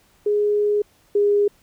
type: tone pair in turn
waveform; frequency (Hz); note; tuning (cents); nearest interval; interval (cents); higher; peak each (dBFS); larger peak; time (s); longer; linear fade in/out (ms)
sine; 415.3 / 409.3; G#4 / G#4; 0 / -25; unison; 25; first; -16 / -14; second; 0.26-0.82 / 1.15-1.48; first; 5
effects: pink hiss -58 dBFS RMS until 1.62 s